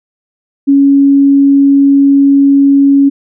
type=tone; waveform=sine; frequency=278.2 Hz; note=C#4; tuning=6 cents sharp; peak=-3 dBFS; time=0.67-3.1 s; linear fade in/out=20 ms; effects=none